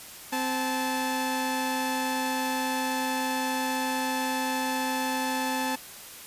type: tone pair together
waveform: sawtooth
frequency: 259.6 / 870.4 Hz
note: C4 / A5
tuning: -13 / -19 cents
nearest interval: octave + major sixth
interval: 2094 cents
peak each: -26 / -25 dBFS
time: 0.32-5.76 s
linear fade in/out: 10 ms
effects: white hiss -44 dBFS RMS until 6.26 s + resampled to 32000 Hz